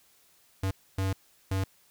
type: tone bursts at uneven times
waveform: square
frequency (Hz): 95.8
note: G2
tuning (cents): -39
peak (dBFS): -27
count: 3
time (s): 0.63-0.71 / 0.98-1.13 / 1.51-1.64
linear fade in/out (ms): 5
effects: white hiss -63 dBFS RMS until 1.9 s